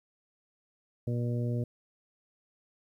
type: harmonic tone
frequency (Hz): 120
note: B2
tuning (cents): -49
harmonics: 1 / 2 / 3 / 4 / 5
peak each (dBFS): -29 / -36 / -41 / -41 / -44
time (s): 1.07-1.64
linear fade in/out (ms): 5
effects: 11-bit